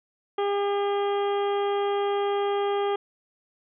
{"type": "harmonic tone", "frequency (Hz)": 403.5, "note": "G#4", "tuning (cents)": -50, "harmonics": [1, 2, 3, 4, 5, 6, 7, 8], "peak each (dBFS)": [-24, -29, -34, -44, -43, -48, -47, -41], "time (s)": [0.38, 2.96], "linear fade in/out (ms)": 5, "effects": []}